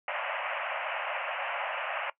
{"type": "band-pass noise", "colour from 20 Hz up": "pink", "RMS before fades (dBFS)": -34, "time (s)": [0.08, 2.1], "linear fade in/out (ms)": 2, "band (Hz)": [550, 2900], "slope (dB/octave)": 96, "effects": ["noise-tail reverb RT60 0.1 s tail -19 dB re dry"]}